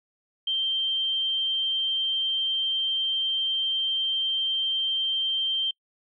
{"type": "tone", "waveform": "sine", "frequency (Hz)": 3144, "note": "G7", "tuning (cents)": 4, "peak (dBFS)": -23, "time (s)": [0.47, 5.71], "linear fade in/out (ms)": 5, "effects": ["noise-tail reverb RT60 0.1 s tail -26 dB re dry"]}